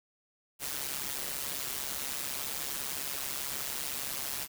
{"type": "noise with amplitude modulation", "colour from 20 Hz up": "white", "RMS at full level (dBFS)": -33, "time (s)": [0.59, 4.48], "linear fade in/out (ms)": 50, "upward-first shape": "sine", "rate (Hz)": 138, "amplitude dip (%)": 75, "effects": []}